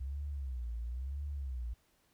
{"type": "tone with vibrato", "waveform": "sine", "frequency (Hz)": 64.4, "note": "C2", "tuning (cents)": -27, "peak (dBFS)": -36, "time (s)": [0, 1.74], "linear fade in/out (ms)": 10, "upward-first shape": "sine", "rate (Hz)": 0.99, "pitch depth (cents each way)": 200, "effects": ["pink hiss -72 dBFS RMS until 2.13 s"]}